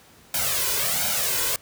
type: noise with flanger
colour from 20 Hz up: white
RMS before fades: -24 dBFS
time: 0.34-1.56 s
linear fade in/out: 2 ms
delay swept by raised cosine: 1.3 to 2.04 ms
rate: 1.4 Hz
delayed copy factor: +0.85
effects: pink hiss -52 dBFS RMS until 1.61 s + high-pass 60 Hz 12 dB/octave